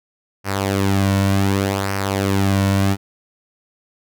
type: tone with flanger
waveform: sawtooth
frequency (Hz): 98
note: G2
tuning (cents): 0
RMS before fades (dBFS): -18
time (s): 0.44-2.97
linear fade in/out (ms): 50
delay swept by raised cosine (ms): 0.27 to 2.47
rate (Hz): 0.67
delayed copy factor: -0.6
effects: none